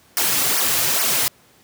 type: noise with flanger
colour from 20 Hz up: white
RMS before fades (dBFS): -19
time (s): 0.17-1.28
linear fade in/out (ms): 0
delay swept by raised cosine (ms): 0.26 to 5.36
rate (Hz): 2.4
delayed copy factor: -0.9
effects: pink hiss -53 dBFS RMS until 1.63 s + high-pass 100 Hz 12 dB/octave